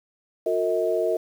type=tone cluster; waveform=sine; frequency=360.6 / 455.1 / 638 Hz; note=F#4 / A#4 / D#5; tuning=-45 / -42 / +43 cents; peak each=-26 / -25 / -24 dBFS; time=0.46-1.17 s; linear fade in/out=5 ms; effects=8-bit